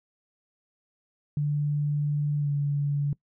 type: tone with pitch glide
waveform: sine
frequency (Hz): 146.83 to 143.64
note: D3 to D3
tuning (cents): 0 to -38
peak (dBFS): -23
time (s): 1.37-3.13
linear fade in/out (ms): 2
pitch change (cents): -38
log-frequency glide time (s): 2.39-2.49
effects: noise-tail reverb RT60 0.1 s tail -22 dB re dry